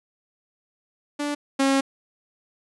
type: tone pair in turn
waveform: sawtooth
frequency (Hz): 291.5 / 271.7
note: D4 / C#4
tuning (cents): -13 / -35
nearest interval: minor second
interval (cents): 122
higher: first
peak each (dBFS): -21 / -14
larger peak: second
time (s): 1.19-1.35 / 1.59-1.81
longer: second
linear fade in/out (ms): 10
effects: resampled to 24000 Hz